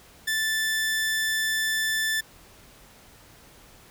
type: tone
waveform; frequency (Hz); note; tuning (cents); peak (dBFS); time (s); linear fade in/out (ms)
sawtooth; 1760; A6; 0; -20; 0.27-2.21; 10
effects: pink hiss -52 dBFS RMS until 3.9 s